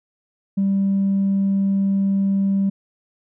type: tone with tanh clipping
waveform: triangle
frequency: 196 Hz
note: G3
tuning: in tune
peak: -16 dBFS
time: 0.57-2.7 s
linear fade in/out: 10 ms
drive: 5 dB
effects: none